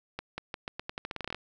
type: accelerating click train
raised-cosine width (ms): 0.3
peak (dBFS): -19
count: 16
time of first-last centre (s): 0.19-1.346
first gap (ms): 190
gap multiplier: 0.85
effects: none